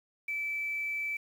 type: tone with quantisation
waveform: sine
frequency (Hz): 2316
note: D7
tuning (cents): -25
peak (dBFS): -31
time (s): 0.28-1.17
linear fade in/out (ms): 5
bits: 9
effects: none